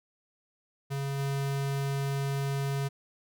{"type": "tone with level steps", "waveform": "square", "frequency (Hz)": 138.59, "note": "C#3", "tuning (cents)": 0, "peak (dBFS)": [-31, -29], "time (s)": [0.9, 2.89], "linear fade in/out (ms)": 20, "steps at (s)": 1.18, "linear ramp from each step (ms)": 20, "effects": []}